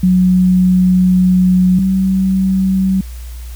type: tone pair in turn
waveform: sine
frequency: 183.4 / 190 Hz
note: F#3 / F#3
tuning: -15 / +46 cents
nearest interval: minor second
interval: 61 cents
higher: second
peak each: -7 / -10 dBFS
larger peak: first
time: 0.03-1.79 / 1.79-3.01 s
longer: first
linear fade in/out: 5 ms
effects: added 60 Hz sine -25 dBFS peak until 3.55 s + white hiss -41 dBFS RMS until 3.55 s